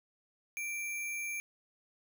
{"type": "tone with sample-and-hold", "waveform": "sine", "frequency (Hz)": 2349, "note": "D7", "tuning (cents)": 0, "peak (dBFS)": -35, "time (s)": [0.57, 1.4], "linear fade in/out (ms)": 0, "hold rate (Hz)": 8820, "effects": []}